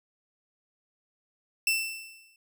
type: tone with exponential decay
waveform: sawtooth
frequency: 2671 Hz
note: E7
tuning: 22 cents sharp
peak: -18 dBFS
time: 1.67-2.36 s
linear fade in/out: 2 ms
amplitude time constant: 150 ms
effects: none